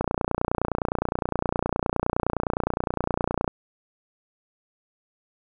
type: click train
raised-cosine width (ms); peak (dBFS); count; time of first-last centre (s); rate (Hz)
1; -9; 104; 0.01-3.478; 29.7
effects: none